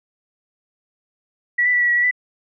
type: tone with pitch steps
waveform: sine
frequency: 1939 / 1983 / 1957 / 1939 / 1923 / 1940 / 1985 Hz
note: B6 / B6 / B6 / B6 / B6 / B6 / B6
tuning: -32 / +7 / -16 / -32 / -47 / -31 / +8 cents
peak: -14 dBFS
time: 1.58-2.112 s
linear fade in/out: 10 ms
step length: 76 ms
effects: none